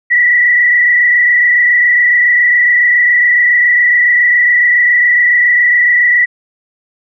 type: tone with frequency modulation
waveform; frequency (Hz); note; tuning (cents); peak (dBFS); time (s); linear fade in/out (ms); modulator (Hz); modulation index
sine; 1947; B6; -25; -6; 0.1-6.26; 20; 27.2; 1.8
effects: none